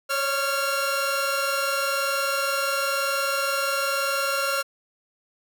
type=tone cluster; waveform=sawtooth; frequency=549 / 569 / 1383 Hz; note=C#5 / C#5 / F6; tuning=-17 / +45 / -17 cents; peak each=-24 / -30 / -21 dBFS; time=0.09-4.63 s; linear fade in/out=20 ms; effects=none